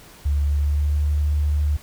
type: tone with pitch glide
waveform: sine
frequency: 72 to 74.02 Hz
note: D2 to D2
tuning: -34 to +14 cents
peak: -17 dBFS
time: 0.25-1.77 s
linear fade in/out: 10 ms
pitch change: +48 cents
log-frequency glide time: 0.41-1.03 s
effects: pink hiss -46 dBFS RMS until 1.82 s